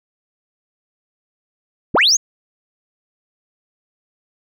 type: linear sweep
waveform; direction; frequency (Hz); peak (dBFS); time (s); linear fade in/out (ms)
sine; up; 33.01 to 6840; -9; 1.94-2.17; 10
effects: tanh soft clip ceiling -6 dBFS